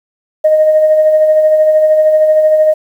sine tone with tremolo, 620 Hz, D#5, 6 cents flat, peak -3 dBFS, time 0.44-2.74 s, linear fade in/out 10 ms, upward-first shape sine, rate 13 Hz, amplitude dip 40%, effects tanh soft clip ceiling 0 dBFS + 7-bit

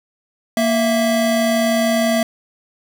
square tone pair together, 233.1 / 659.3 Hz, A#3 / E5, 0 / 0 cents, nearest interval octave + tritone, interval 1800 cents, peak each -18 dBFS, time 0.57-2.23 s, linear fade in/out 2 ms, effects none

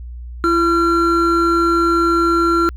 triangle tone pair together, 337.6 / 1367 Hz, E4 / F6, +41 / -37 cents, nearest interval 2 octaves, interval 2422 cents, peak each -13 dBFS, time 0.44-2.69 s, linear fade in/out 0 ms, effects added 60 Hz sine -28 dBFS peak until 2.76 s

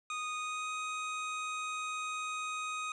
25% pulse tone with pitch glide, 1239 to 1251.2 Hz, D#6 to D#6, -8 to +9 cents, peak -32 dBFS, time 0.1-2.92 s, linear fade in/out 2 ms, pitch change +17 cents, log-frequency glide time 0.37-0.72 s, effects resampled to 22050 Hz + 10-bit

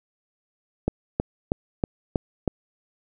click train, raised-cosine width 2 ms, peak -8 dBFS, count 6, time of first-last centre 0.88-2.477 s, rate 3.13 Hz, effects none

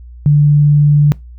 sine tone, 146.83 Hz, D3, in tune, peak -5 dBFS, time 0.26-1.12 s, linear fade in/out 0 ms, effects noise-tail reverb RT60 0.2 s tail -23 dB re dry + added 60 Hz sine -31 dBFS peak until 1.38 s

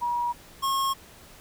sine / square tone pair in turn, 959 / 1084.6 Hz, A#5 / C#6, +49 / -38 cents, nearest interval major second, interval 213 cents, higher second, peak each -24 / -24 dBFS, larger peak neither, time 0.01-0.33 / 0.62-0.94 s, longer neither, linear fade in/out 20 ms, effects pink hiss -50 dBFS RMS until 1.4 s

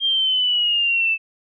sine linear sweep, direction down, 3209 to 2627 Hz, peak -16 dBFS, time 0-1.18 s, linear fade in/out 50 ms, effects none

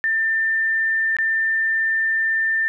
sine tone with dropouts, 1791 Hz, A6, 30 cents sharp, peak -17 dBFS, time 0.04-2.68 s, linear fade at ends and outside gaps 0 ms, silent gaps 1.167-1.186 s, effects none

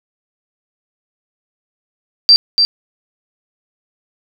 sine tone with echo, 4695 Hz, D8, 1 cent flat, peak -3 dBFS, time 2.29-2.36 s, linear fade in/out 0 ms, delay 290 ms, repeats 1, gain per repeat -5 dB, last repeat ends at 2.65 s, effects none

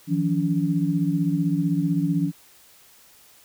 sine tone cluster, 160.1 / 175.8 / 285.1 Hz, D#3 / F3 / C#4, +50 / +12 / +49 cents, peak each -24 dBFS, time 0.07-2.32 s, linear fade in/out 50 ms, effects white hiss -53 dBFS RMS until 3.44 s

